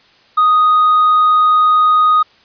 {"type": "tone with tanh clipping", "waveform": "triangle", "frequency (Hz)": 1244.5, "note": "D#6", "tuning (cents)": 0, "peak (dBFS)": -8, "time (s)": [0.37, 2.23], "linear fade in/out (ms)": 10, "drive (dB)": 6, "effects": ["white hiss -49 dBFS RMS until 2.44 s", "resampled to 11025 Hz"]}